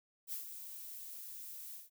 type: noise with ADSR envelope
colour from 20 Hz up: violet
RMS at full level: -40 dBFS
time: 0.27-1.9 s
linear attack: 55 ms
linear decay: 110 ms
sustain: -8 dB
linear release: 150 ms
effects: none